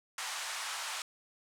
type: band-pass noise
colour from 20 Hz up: pink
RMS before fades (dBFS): -39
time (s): 0.18-1.02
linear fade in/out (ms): 2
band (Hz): 860 to 9700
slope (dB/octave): 24
effects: none